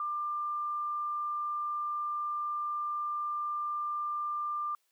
sine tone, 1192 Hz, D6, 25 cents sharp, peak -31 dBFS, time 0-4.75 s, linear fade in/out 2 ms, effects white hiss -75 dBFS RMS until 4.91 s + high-pass 400 Hz 12 dB/octave

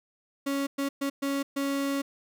35% pulse tone bursts at uneven times, 277.7 Hz, C#4, 3 cents sharp, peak -25 dBFS, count 5, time 0.46-0.67 / 0.78-0.89 / 1.01-1.1 / 1.22-1.43 / 1.56-2.02 s, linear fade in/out 10 ms, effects none

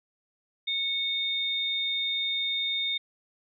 sine tone pair together, 2207 / 3651 Hz, C#7 / A#7, -8 / -37 cents, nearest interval major sixth, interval 871 cents, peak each -33 / -27 dBFS, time 0.67-2.98 s, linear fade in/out 10 ms, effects none

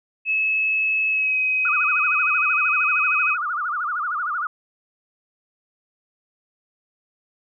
sine tone with pitch glide, 2589 to 2527 Hz, E7 to D#7, -32 to +26 cents, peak -18 dBFS, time 0.25-3.37 s, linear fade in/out 50 ms, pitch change -42 cents, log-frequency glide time 1.09-1.38 s
sine tone with vibrato, 1310 Hz, E6, 11 cents flat, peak -22 dBFS, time 1.65-4.47 s, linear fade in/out 2 ms, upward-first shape sine, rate 13 Hz, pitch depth 200 cents each way
effects none

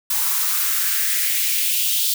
blue noise with high-pass filter sweep, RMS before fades -20 dBFS, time 0.1-2.14 s, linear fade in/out 5 ms, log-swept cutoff 880 to 3600 Hz, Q 2.7, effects none

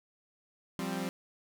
sawtooth chord, F suspended second, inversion none, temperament equal with one note detuned, 174.61 / 196 / 262.4 Hz, F3 / G3 / C4, 0 / 0 / +5 cents, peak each -34 / -33 / -34 dBFS, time 0.79-1.09 s, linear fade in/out 0 ms, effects none

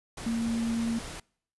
sine tone in noise, 229.9 Hz, A#3, 24 cents flat, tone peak -26 dBFS, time 0.26-0.99 s, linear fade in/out 5 ms, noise pink, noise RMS -40 dBFS, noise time 0.17-1.2 s, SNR +11 dB, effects noise-tail reverb RT60 0.6 s tail -26 dB re dry + resampled to 24000 Hz

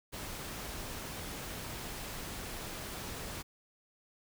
pink noise, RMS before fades -42 dBFS, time 0.12-3.43 s, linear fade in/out 20 ms, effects none

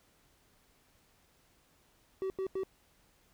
triangle tone bursts, 381.8 Hz, G4, 46 cents flat, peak -30 dBFS, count 3, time 2.22-2.634 s, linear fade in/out 0 ms, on 80 ms, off 87 ms, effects pink hiss -68 dBFS RMS until 3.33 s

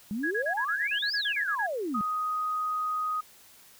sine exponential two-way sweep, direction up then down, 196 to 5274 to 196 Hz, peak -29 dBFS, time 0.11-2.01 s, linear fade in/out 0 ms, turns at 1.14 s
sine tone bursts, 1661.2 Hz, G#6, in tune, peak -27 dBFS, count 13, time 0.23-1.668 s, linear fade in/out 10 ms, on 82 ms, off 31 ms
sine tone, 1249 Hz, D#6, 6 cents sharp, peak -27 dBFS, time 1.94-3.21 s, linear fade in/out 10 ms
effects white hiss -55 dBFS RMS until 3.79 s

